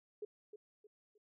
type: tone with echo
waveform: sine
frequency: 420 Hz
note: G#4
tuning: 19 cents sharp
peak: -40 dBFS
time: 0.22-0.25 s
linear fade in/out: 5 ms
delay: 310 ms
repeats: 3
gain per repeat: -9 dB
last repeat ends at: 1.18 s
effects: none